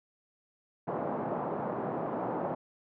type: band-pass noise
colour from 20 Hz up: white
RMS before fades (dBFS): -34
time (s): 0.87-2.55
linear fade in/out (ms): 10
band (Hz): 140 to 910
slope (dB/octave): 24
effects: none